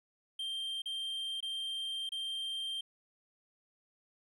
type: tone with dropouts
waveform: triangle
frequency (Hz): 3164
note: G7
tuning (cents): +15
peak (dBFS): -34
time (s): 0.39-2.81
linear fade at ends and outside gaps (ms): 5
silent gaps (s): 0.82-0.857 / 1.405-1.426 / 2.092-2.119
effects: none